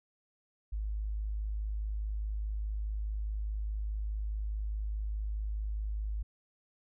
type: tone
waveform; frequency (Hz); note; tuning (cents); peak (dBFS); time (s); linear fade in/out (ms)
sine; 52.4; G#1; +16; -32; 0.72-6.23; 10
effects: none